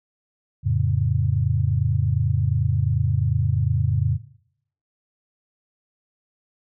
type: chord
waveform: sine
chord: F augmented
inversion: none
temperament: equal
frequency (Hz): 87.31 / 110 / 138.59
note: F2 / A2 / C#3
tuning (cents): 0 / 0 / 0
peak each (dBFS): -23 / -21 / -22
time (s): 0.63-4.19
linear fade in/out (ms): 50
effects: noise-tail reverb RT60 0.7 s tail -17 dB re dry